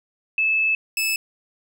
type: tone pair in turn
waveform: sine / sawtooth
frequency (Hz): 2613 / 2613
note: E7 / E7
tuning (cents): -16 / -16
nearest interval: unison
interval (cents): 0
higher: neither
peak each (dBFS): -17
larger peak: neither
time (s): 0.38-0.75 / 0.97-1.16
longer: first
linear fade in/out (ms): 2
effects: none